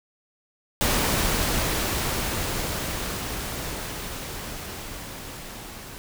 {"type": "noise with level ramp", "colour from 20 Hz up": "pink", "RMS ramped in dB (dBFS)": [-22, -40], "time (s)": [0.81, 5.98], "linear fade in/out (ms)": 0, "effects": []}